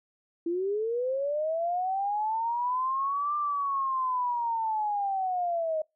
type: linear two-way sweep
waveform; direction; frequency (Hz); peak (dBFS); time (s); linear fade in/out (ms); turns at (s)
sine; up then down; 330.5 to 1190 to 618; -26; 0.46-5.82; 5; 3.36
effects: noise-tail reverb RT60 0.2 s tail -24 dB re dry